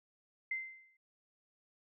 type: tone with exponential decay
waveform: sine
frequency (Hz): 2077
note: C7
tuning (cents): -13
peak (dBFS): -32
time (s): 0.51-0.97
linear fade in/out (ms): 5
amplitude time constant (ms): 100
effects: none